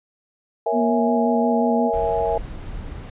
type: chord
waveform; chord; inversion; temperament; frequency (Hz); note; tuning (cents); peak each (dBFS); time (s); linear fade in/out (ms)
sine; A# half-diminished seventh; none; equal; 466.2 / 554.4 / 659.3 / 830.6; A#4 / C#5 / E5 / G#5; 0 / 0 / 0 / 0; -23 / -29 / -23 / -24; 0.66-2.38; 5
type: tone with vibrato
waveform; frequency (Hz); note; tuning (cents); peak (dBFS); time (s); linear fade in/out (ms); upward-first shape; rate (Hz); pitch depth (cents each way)
sine; 237.9; A#3; +35; -19; 0.72-1.91; 50; square; 5.6; 22
type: noise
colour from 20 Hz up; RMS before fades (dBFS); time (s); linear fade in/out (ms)
brown; -32; 1.93-3.1; 5
effects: resampled to 8000 Hz